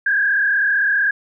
sine tone with frequency modulation, 1624 Hz, G#6, 39 cents flat, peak -14 dBFS, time 0.06-1.11 s, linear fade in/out 5 ms, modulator 35.6 Hz, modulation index 1.7, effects none

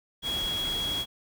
sine tone in noise, 3322 Hz, G#7, in tune, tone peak -28 dBFS, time 0.22-1.06 s, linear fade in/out 50 ms, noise pink, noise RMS -37 dBFS, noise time 0.22-1.06 s, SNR +6 dB, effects none

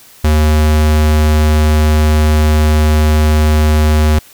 square tone, 76.6 Hz, D#2, 27 cents flat, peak -8 dBFS, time 0.24-4.19 s, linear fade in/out 5 ms, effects white hiss -41 dBFS RMS until 4.33 s

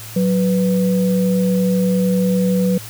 sine tone pair together, 185 / 493.9 Hz, F#3 / B4, 0 / 0 cents, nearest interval octave + perfect fourth, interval 1700 cents, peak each -14 / -20 dBFS, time 0.16-2.78 s, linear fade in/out 5 ms, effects added 110 Hz sine -35 dBFS peak until 2.89 s + white hiss -35 dBFS RMS until 2.89 s

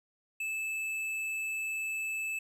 triangle tone with tanh clipping, 2621 Hz, E7, 11 cents flat, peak -34 dBFS, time 0.4-2.39 s, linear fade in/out 5 ms, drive 14 dB, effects none

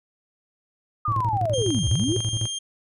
sine linear two-way sweep, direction down then up, 1244.5 to 60.4 to 394.9 Hz, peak -22 dBFS, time 1.05-2.17 s, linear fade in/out 5 ms, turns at 1.89 s
triangle tone with tremolo, 110 Hz, A2, in tune, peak -20 dBFS, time 1.08-2.47 s, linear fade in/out 0 ms, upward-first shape square, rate 12 Hz, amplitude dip 80%
25% pulse tone, 3200 Hz, G7, 35 cents sharp, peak -24 dBFS, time 1.53-2.59 s, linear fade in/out 10 ms
effects resampled to 32000 Hz

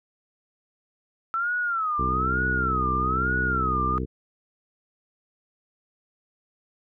sine tone with vibrato, 1318.5 Hz, E6, in tune, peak -23 dBFS, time 1.34-3.98 s, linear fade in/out 0 ms, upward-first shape sine, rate 1.1 Hz, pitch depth 180 cents each way
harmonic tone, 63.8 Hz, C2, 43 cents flat, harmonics 1 / 2 / 3 / 4 / 5 / 6 / 7, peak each -29 / -32 / -34 / -35 / -36 / -37 / -37 dBFS, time 1.98-4.06 s, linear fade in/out 20 ms
effects none

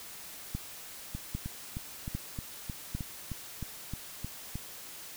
two click trains, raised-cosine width 5 ms, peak -24 / -21 dBFS, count 12 / 4, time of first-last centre 1.15-4.556 / 0.55-2.95 s, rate 3.23 / 1.25 Hz, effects white hiss -46 dBFS RMS until 5.16 s

